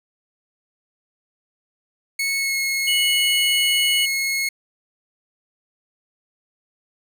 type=tone with pitch glide; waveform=sawtooth; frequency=2201 to 2172 Hz; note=C#7 to C#7; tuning=-13 to -36 cents; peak=-17 dBFS; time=2.19-4.49 s; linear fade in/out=5 ms; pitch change=-23 cents; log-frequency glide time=2.37-2.55 s
type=tone; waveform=square; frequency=2943 Hz; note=F#7; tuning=10 cents flat; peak=-19 dBFS; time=2.87-4.06 s; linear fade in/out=10 ms
effects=none